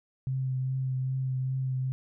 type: tone with vibrato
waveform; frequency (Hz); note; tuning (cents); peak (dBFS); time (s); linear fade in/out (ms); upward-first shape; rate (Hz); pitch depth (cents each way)
sine; 130.81; C3; 0; -27; 0.27-1.92; 0; triangle; 2.5; 20
effects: none